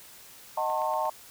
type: chord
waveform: sine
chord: D# diminished seventh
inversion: none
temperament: just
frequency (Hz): 622.3 / 746.7 / 896 / 1075.3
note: D#5 / F#5 / A5 / C6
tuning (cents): 0 / +16 / +31 / +47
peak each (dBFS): -31 / -33 / -29 / -33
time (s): 0.57-1.1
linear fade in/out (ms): 5
type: click train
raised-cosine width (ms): 0.3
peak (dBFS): -31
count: 4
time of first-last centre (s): 0.7-1.055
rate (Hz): 8.45
effects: white hiss -50 dBFS RMS until 1.3 s